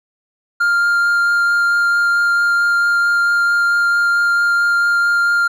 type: tone with vibrato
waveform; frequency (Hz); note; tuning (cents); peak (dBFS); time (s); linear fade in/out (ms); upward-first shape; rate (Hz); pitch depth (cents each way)
triangle; 1400; F6; +4; -10; 0.6-5.48; 10; triangle; 4.5; 8
effects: none

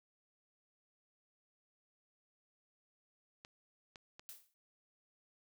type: clicks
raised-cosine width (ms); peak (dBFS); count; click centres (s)
0.2; -34; 3; 3.449 / 3.958 / 4.195
type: noise with exponential decay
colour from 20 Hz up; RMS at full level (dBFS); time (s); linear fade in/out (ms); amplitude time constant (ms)
blue; -47; 4.29-4.54; 0; 54
effects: none

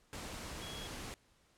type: tone in noise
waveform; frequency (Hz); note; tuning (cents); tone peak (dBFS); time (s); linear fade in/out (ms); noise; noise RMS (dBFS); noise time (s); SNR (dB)
sine; 3322; G#7; 0; -48; 0.62-0.87; 0; pink; -45; 0.13-1.14; -6
effects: pink hiss -70 dBFS RMS until 1.57 s + low-pass 10000 Hz 12 dB/octave

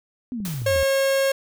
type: exponential sweep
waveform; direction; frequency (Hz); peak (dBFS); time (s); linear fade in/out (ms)
sine; down; 261.6 to 69.3; -26; 0.32-0.83; 0
type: clicks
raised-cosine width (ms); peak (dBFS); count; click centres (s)
3; -28 / -27 / -29 / -28 / -34 / -27; 6; 0.403 / 0.482 / 0.541 / 0.619 / 0.71 / 0.76
type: noise with exponential decay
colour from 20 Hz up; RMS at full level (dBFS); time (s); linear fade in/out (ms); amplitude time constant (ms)
white; -32; 0.45-1.01; 1; 120
type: tone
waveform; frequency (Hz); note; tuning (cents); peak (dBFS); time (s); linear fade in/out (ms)
45% pulse; 543; C#5; -36; -18; 0.66-1.32; 5
effects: none

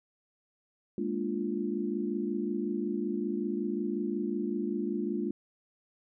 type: chord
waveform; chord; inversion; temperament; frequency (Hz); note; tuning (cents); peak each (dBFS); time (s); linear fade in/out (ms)
sine; Bb dominant seventh; third; equal; 207.7 / 233.1 / 293.7 / 349.2; Ab3 / Bb3 / D4 / F4; 0 / 0 / 0 / 0; -34 / -36 / -36 / -34; 0.98-5.31; 2
effects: none

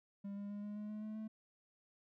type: tone with pitch steps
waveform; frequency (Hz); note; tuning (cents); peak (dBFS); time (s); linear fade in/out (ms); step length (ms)
triangle; 200 / 202.4 / 204.9 / 207.4 / 209.9 / 212.5 / 215.1 / 217.7; G3 / G#3 / G#3 / G#3 / G#3 / G#3 / A3 / A3; +35 / -44 / -23 / -2 / +19 / +40 / -39 / -18; -40; 0.24-1.28; 10; 130
effects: none

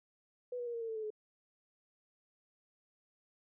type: tone with pitch steps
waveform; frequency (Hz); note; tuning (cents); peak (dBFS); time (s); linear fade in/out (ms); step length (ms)
sine; 493.9 / 483.7 / 473.8 / 464 / 454.5 / 445.1 / 436 / 427; B4 / B4 / A#4 / A#4 / A#4 / A4 / A4 / G#4; 0 / -36 / +28 / -8 / -44 / +20 / -16 / +48; -37; 0.52-1.104; 5; 73
effects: none

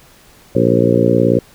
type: harmonic tone with a mistuned harmonic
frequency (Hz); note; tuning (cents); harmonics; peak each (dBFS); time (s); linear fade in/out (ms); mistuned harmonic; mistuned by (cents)
58.5; A#1; +7; 2 / 3 / 4 / 5 / 6 / 7 / 8 / 9; -18 / -18 / -18 / -18 / -18 / -18 / -18 / -18; 0.55-1.39; 5; 9; +25
effects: pink hiss -46 dBFS RMS until 1.54 s

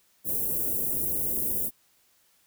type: band-stop noise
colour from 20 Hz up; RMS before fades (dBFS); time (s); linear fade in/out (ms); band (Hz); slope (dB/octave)
white; -28; 0.24-1.71; 50; 500 to 11000; 24
effects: white hiss -65 dBFS RMS until 2.46 s

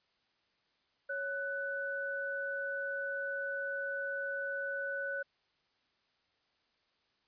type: tone pair together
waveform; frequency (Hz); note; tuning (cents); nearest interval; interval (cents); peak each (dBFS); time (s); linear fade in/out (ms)
sine; 554.4 / 1492.1; C#5 / F#6; 0 / +14; octave + perfect fourth; 1714; -39 / -36; 1.09-5.23; 10
effects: white hiss -75 dBFS RMS until 7.27 s + resampled to 11025 Hz

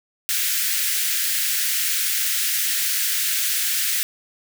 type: high-pass noise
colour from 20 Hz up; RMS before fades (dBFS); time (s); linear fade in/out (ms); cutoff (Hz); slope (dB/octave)
white; -22; 0.29-4.03; 0; 1500; 48
effects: none

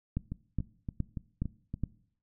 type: two click trains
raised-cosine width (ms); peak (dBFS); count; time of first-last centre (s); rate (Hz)
5; -18 / -23; 5 / 6; 0.17-1.837 / 0.32-1.74; 2.4 / 3.52
effects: noise-tail reverb RT60 0.6 s tail -21 dB re dry

